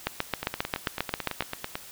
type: two click trains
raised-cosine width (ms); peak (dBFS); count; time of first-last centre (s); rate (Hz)
0.3; -14 / -9; 13 / 11; 0.43-1.755 / 0.07-1.407; 9.06 / 7.48
effects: white hiss -46 dBFS RMS until 1.91 s